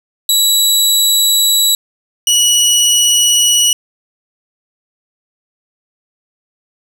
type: tone pair in turn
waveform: 20% pulse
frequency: 3910 / 2929 Hz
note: B7 / F#7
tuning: -18 / -18 cents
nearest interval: perfect fourth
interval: 500 cents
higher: first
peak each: -3 dBFS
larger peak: neither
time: 0.29-1.75 / 2.27-3.73 s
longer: neither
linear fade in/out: 2 ms
effects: none